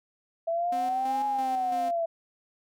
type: exponential two-way sweep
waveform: sine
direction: up then down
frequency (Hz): 659.3 to 837 to 659.3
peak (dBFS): -25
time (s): 0.47-2.06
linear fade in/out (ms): 10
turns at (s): 1.25
type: tone with tremolo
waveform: sawtooth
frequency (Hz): 261.6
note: C4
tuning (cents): 0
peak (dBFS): -33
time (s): 0.72-1.91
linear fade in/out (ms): 5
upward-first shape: square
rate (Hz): 3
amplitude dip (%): 50
effects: none